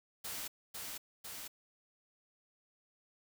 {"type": "noise with echo", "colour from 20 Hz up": "white", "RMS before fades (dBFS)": -42, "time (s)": [0.24, 0.48], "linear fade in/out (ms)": 10, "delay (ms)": 500, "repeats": 2, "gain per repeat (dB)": -2, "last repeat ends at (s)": 1.48, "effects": []}